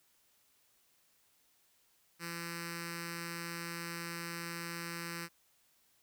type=tone with notch filter; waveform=5% pulse; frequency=169.6 Hz; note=E3; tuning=50 cents sharp; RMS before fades=-42 dBFS; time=2.19-5.29 s; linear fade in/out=50 ms; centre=700 Hz; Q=0.57; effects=white hiss -71 dBFS RMS until 6.02 s